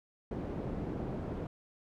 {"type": "low-pass noise", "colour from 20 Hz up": "white", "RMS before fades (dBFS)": -38, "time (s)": [0.31, 1.47], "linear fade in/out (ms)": 2, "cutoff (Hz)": 340, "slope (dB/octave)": 12, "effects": []}